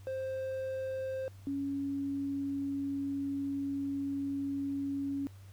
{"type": "tone pair in turn", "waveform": ["triangle", "sine"], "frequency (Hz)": [526, 278.2], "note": ["C5", "C#4"], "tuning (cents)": [9, 6], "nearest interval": "major seventh", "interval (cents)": 1103, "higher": "first", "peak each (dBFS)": [-32, -32], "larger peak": "neither", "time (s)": [[0.07, 1.28], [1.47, 5.27]], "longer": "second", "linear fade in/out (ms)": 0, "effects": ["added 97 Hz sine -49 dBFS peak until 5.52 s", "pink hiss -63 dBFS RMS until 5.52 s"]}